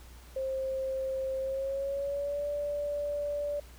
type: tone with pitch glide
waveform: sine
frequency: 530 to 581.3 Hz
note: C5 to D5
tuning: +22 to -18 cents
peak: -30 dBFS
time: 0.36-3.6 s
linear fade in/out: 5 ms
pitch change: +160 cents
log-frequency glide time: 1.39-2.47 s
effects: added 60 Hz sine -49 dBFS peak until 3.78 s + pink hiss -56 dBFS RMS until 3.78 s